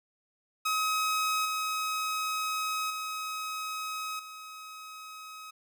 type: tone with level steps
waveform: sawtooth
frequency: 1271 Hz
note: D#6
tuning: 36 cents sharp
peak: -23 / -26 / -30 / -39 dBFS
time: 0.65-5.51 s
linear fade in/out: 10 ms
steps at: 1.45 / 2.9 / 4.19 s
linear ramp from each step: 5 ms
effects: none